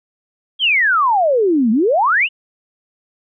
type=exponential two-way sweep; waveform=sine; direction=down then up; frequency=3333 to 209.5 to 3035 Hz; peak=-11 dBFS; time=0.59-2.29 s; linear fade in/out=50 ms; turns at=1.71 s; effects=none